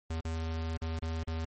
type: tone with dropouts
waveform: square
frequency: 81.2 Hz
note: E2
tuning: 26 cents flat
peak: -33 dBFS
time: 0.1-1.45 s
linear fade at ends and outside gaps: 5 ms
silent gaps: 0.207-0.249 / 0.773-0.817 / 0.992-1.022 / 1.235-1.274 s
effects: MP3 32 kbps